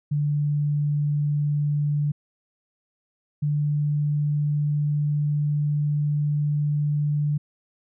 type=tone pair in turn; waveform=sine; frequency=146.83 / 147.56 Hz; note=D3 / D3; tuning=0 / +9 cents; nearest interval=unison; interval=9 cents; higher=second; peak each=-20 dBFS; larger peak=neither; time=0.11-2.12 / 3.42-7.38 s; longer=second; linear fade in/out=10 ms; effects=none